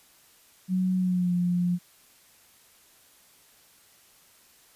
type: tone with pitch glide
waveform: sine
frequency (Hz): 185 to 176.75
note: F#3 to F3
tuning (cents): 0 to +21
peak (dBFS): -22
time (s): 0.68-1.79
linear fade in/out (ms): 50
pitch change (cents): -79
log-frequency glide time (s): 0.97-1.33
effects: white hiss -58 dBFS RMS until 4.75 s + resampled to 32000 Hz